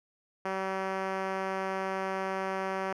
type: tone with band-pass filter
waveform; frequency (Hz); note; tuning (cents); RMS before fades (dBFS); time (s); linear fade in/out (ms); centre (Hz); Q
5% pulse; 191.1; G3; -44; -33; 0.45-2.93; 5; 500; 0.57
effects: none